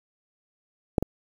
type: clicks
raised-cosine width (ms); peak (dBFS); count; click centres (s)
2; -6 / -12; 2; 0.982 / 1.026
effects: 7-bit